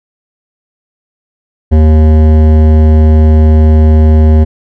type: tone with hard clipping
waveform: triangle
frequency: 77.78 Hz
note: D#2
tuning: in tune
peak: -4 dBFS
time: 1.71-4.45 s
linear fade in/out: 20 ms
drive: 18 dB
effects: none